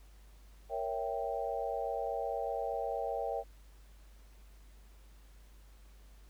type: chord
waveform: sine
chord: A# diminished seventh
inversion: none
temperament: equal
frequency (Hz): 466.2 / 554.4 / 659.3 / 784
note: A#4 / C#5 / E5 / G5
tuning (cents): 0 / 0 / 0 / 0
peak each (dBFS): -39 / -39 / -39 / -38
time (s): 0.69-3.44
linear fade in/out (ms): 50
effects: added 50 Hz sine -54 dBFS peak until 6.29 s + pink hiss -66 dBFS RMS until 6.29 s